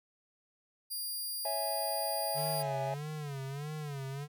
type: tone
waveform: 10% pulse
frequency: 4800 Hz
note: D8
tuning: 37 cents sharp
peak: -29 dBFS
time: 0.9-2.63 s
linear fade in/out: 20 ms
type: chord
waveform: triangle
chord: C# minor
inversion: none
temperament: equal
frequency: 554.4 / 659.3 / 830.6 Hz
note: C#5 / E5 / G#5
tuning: 0 / 0 / 0 cents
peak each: -38 / -35 / -35 dBFS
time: 1.45-2.94 s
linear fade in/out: 2 ms
type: tone with vibrato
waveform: square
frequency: 143.9 Hz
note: D3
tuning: 35 cents flat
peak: -38 dBFS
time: 2.34-4.28 s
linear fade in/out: 50 ms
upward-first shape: sine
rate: 1.6 Hz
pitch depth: 120 cents each way
effects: none